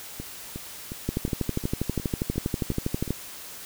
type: two click trains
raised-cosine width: 3 ms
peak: -12 / -21 dBFS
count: 26 / 9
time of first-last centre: 1.09-3.106 / 0.2-3.078 s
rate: 12.4 / 2.78 Hz
effects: white hiss -41 dBFS RMS until 3.65 s